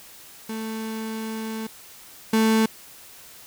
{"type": "tone pair in turn", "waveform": "35% pulse", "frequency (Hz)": [221.2, 221.2], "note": ["A3", "A3"], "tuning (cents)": [9, 9], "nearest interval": "unison", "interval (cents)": 0, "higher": "neither", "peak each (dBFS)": [-27, -15], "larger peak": "second", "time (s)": [[0.49, 1.67], [2.33, 2.66]], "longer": "first", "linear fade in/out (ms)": 5, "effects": ["white hiss -46 dBFS RMS until 3.46 s"]}